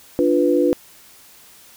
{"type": "chord", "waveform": "sine", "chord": "B diminished", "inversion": "first", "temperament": "equal", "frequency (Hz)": [293.7, 349.2, 493.9], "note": ["D4", "F4", "B4"], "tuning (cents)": [0, 0, 0], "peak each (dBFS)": -18, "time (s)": [0.19, 0.73], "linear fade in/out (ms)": 0, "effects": ["white hiss -47 dBFS RMS until 1.76 s"]}